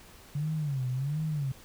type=tone with vibrato; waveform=sine; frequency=141.1 Hz; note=C#3; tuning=31 cents sharp; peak=-28 dBFS; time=0.35-1.52 s; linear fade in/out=5 ms; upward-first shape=sine; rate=1.4 Hz; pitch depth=190 cents each way; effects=pink hiss -53 dBFS RMS until 1.64 s